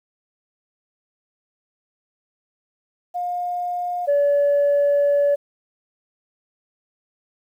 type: tone pair in turn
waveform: sine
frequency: 711 / 572.5 Hz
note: F5 / D5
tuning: +31 / -44 cents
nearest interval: major third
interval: 375 cents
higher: first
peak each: -22 / -13 dBFS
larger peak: second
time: 3.14-4.07 / 4.07-5.36 s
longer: second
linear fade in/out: 20 ms
effects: tanh soft clip ceiling -12 dBFS + 9-bit